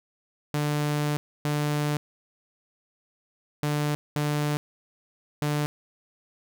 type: tone bursts at uneven times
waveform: sawtooth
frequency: 148.1 Hz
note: D3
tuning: 15 cents sharp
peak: -20 dBFS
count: 5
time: 0.54-1.17 / 1.45-1.97 / 3.63-3.95 / 4.16-4.57 / 5.42-5.66 s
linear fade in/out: 0 ms
effects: none